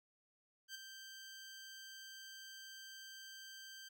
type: tone with ADSR envelope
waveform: 15% pulse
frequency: 1567 Hz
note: G6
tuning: 1 cent flat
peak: -38 dBFS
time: 0.68-3.89 s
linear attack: 67 ms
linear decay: 13 ms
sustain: -7 dB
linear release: 12 ms
effects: none